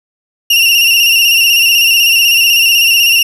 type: tone with vibrato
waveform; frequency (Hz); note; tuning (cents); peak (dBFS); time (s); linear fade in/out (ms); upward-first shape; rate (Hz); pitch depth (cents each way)
35% pulse; 2778; F7; -10; -4; 0.5-3.23; 5; square; 16; 37
effects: none